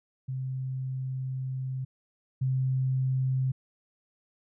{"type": "tone pair in turn", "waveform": "sine", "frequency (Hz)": [130.81, 130.81], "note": ["C3", "C3"], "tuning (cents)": [0, 0], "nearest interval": "unison", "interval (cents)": 0, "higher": "neither", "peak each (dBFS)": [-30, -24], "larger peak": "second", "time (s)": [[0.28, 1.85], [2.41, 3.52]], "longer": "first", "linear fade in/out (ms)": 10, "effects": []}